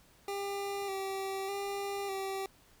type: tone with vibrato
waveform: 25% pulse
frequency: 393.3 Hz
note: G4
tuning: 6 cents sharp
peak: -31 dBFS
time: 0.28-2.46 s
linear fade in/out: 2 ms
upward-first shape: square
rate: 0.83 Hz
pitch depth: 26 cents each way
effects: pink hiss -63 dBFS RMS until 2.8 s